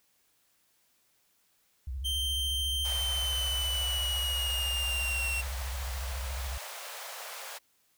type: tone with vibrato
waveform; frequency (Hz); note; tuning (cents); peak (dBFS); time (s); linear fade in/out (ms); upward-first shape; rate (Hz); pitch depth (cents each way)
sine; 65.1; C2; -8; -33; 1.87-6.58; 5; square; 14; 150
type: tone with pitch glide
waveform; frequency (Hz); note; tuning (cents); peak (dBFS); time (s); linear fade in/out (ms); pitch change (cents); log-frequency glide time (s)
45% pulse; 3136 to 2730; G7 to F7; 0 to -40; -30; 2.04-5.42; 20; -240; 2.82-5.31
type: high-pass noise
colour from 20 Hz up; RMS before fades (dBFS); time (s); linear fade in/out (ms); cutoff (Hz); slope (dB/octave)
pink; -42; 2.84-7.59; 20; 520; 48
effects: white hiss -70 dBFS RMS until 7.97 s